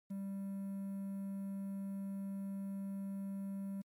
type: tone with quantisation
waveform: triangle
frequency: 196 Hz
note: G3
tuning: in tune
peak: -37 dBFS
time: 0.1-3.82 s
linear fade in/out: 10 ms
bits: 11
effects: MP3 96 kbps